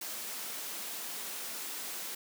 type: high-pass noise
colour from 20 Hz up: white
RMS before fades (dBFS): -40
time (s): 0.01-2.15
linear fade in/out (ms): 5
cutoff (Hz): 190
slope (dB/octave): 24
effects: none